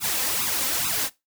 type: noise with flanger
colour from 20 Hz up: white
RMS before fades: -25 dBFS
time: 0-1.1 s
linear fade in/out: 50 ms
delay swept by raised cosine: 0.78 to 3.88 ms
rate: 2.3 Hz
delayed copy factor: +1
effects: noise-tail reverb RT60 0.2 s tail -19 dB re dry + high-pass 60 Hz 12 dB/octave